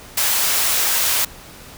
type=high-pass noise; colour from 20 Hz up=white; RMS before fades=-18 dBFS; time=0.17-1.25 s; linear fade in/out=5 ms; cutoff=570 Hz; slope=12 dB/octave; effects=pink hiss -40 dBFS RMS until 1.77 s